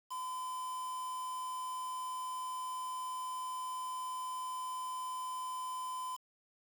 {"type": "tone with quantisation", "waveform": "triangle", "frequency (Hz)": 1019, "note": "C6", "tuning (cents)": -46, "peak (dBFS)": -36, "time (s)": [0.1, 6.17], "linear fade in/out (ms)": 20, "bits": 8, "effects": []}